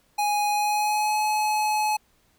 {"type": "tone with pitch glide", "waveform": "square", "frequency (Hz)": [830, 851.9], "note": ["G#5", "G#5"], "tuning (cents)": [-1, 44], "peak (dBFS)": -22, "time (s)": [0.18, 1.97], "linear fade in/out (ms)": 10, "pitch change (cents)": 45, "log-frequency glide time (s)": [0.49, 1.19], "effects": ["pink hiss -64 dBFS RMS until 2.38 s"]}